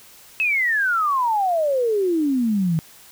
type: exponential sweep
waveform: sine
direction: down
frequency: 2637 to 155.56 Hz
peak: -17 dBFS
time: 0.4-2.79 s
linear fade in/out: 0 ms
effects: white hiss -47 dBFS RMS until 3.11 s